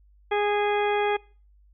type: harmonic tone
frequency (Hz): 412.8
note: G#4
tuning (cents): -10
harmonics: 1 / 2 / 3 / 4 / 5 / 6 / 8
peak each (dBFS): -24 / -26 / -35 / -34 / -34 / -36 / -39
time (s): 0.31-1.17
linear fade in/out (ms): 10
effects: noise-tail reverb RT60 0.4 s tail -24 dB re dry + added 50 Hz sine -54 dBFS peak until 1.73 s